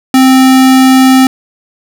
square tone, 261.6 Hz, C4, in tune, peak -3 dBFS, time 0.14-1.27 s, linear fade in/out 2 ms, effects none

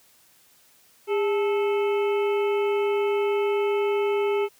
harmonic tone with a mistuned harmonic, 435.8 Hz, A4, 17 cents flat, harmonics 1 / 2 / 3 / 5 / 6 / 7, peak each -21 / -32 / -36 / -37 / -39 / -43 dBFS, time 1.07-4.49 s, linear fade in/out 50 ms, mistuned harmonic 1, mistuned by -120 cents, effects white hiss -58 dBFS RMS until 4.59 s + high-pass 60 Hz 12 dB/octave

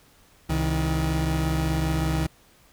30% pulse tone pair together, 66.8 / 158.88 Hz, C2 / D#3, +36 / +37 cents, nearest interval octave + minor third, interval 1501 cents, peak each -23 / -22 dBFS, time 0.49-2.27 s, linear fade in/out 10 ms, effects pink hiss -57 dBFS RMS until 2.72 s

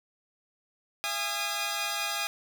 10% pulse tone cluster, 674 / 819 / 1231 Hz, E5 / G#5 / D#6, +38 / -24 / -19 cents, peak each -28 / -25 / -25 dBFS, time 1.04-2.27 s, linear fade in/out 0 ms, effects none

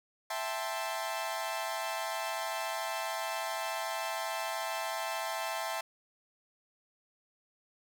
sawtooth chord, A minor seventh, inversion second, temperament equal with one note detuned, 659.3 / 786.7 / 880 / 1046.5 Hz, E5 / G5 / A5 / C6, 0 / +6 / 0 / 0 cents, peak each -34 / -37 / -35 / -37 dBFS, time 0.3-5.81 s, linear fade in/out 5 ms, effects none

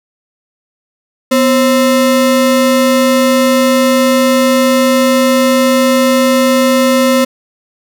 square ring-modulated tone, 391.6 Hz, G4, 2 cents flat, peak -5 dBFS, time 1.31-7.25 s, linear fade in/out 10 ms, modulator 143 Hz, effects none

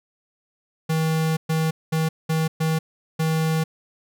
square tone bursts at uneven times, 159.6 Hz, D#3, 44 cents sharp, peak -20 dBFS, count 6, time 0.89-1.37 / 1.49-1.71 / 1.92-2.09 / 2.29-2.48 / 2.6-2.79 / 3.19-3.64 s, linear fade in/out 10 ms, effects none

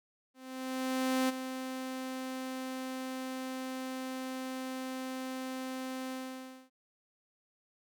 sawtooth tone with ADSR envelope, 259.8 Hz, C4, 12 cents flat, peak -23 dBFS, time 0.34-6.7 s, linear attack 950 ms, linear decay 18 ms, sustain -10 dB, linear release 590 ms, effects none

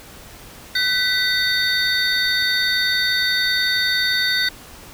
triangle tone cluster, 1513 / 1972 / 3678 / 4508 Hz, F#6 / B6 / A#7 / C#8, +38 / -3 / -24 / +28 cents, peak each -21 dBFS, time 0.75-4.49 s, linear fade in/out 5 ms, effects pink hiss -41 dBFS RMS until 4.93 s

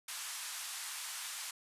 white band-pass noise, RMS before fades -43 dBFS, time 0.08-1.51 s, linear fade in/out 5 ms, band 890 to 11000 Hz, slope 24 dB/octave, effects resampled to 32000 Hz

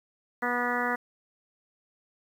harmonic tone with a mistuned harmonic, 243.7 Hz, B3, 23 cents flat, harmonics 1 / 2 / 3 / 4 / 5 / 6 / 7 / 8, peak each -34 / -34 / -34 / -34 / -34 / -34 / -34 / -34 dBFS, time 0.42-0.96 s, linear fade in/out 10 ms, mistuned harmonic 7, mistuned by +19 cents, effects 9-bit

